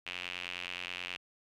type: tone with band-pass filter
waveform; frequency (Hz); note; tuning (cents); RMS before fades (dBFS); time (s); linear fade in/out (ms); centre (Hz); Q
sawtooth; 89.5; F2; +43; -41; 0.06-1.17; 10; 2700; 4.3
effects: none